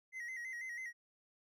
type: tone with vibrato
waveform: triangle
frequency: 1975.5 Hz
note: B6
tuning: in tune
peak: -40 dBFS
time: 0.12-0.93 s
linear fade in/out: 50 ms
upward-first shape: square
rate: 6.1 Hz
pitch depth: 69 cents each way
effects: none